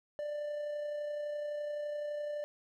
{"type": "tone with amplitude modulation", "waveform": "triangle", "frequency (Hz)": 591, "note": "D5", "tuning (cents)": 11, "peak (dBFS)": -32, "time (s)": [0.19, 2.44], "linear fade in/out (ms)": 0, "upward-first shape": "sine", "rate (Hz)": 31.8, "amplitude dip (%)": 30, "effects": []}